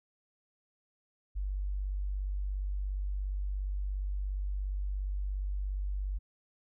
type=tone; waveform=sine; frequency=48.57 Hz; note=G1; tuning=15 cents flat; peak=-31 dBFS; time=1.35-6.19 s; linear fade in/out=20 ms; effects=none